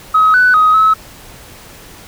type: tone with pitch steps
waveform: sine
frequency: 1272 / 1494 / 1258 / 1292 Hz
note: D#6 / F#6 / D#6 / E6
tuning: +38 / +16 / +19 / -35 cents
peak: -5 dBFS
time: 0.14-0.94 s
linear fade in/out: 10 ms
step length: 200 ms
effects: tanh soft clip ceiling -2 dBFS + pink hiss -37 dBFS RMS until 2.07 s